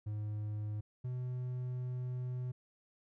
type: tone pair in turn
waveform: triangle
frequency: 105.6 / 125.58 Hz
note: G#2 / B2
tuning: +29 / +29 cents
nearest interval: minor third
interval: 300 cents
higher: second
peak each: -34 / -34 dBFS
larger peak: neither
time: 0.06-0.81 / 1.04-2.52 s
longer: second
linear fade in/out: 10 ms
effects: none